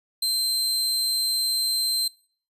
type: tone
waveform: sawtooth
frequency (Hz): 4119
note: C8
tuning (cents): -28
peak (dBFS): -19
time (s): 0.22-2.08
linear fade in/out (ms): 5
effects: noise-tail reverb RT60 0.5 s tail -23 dB re dry + resampled to 32000 Hz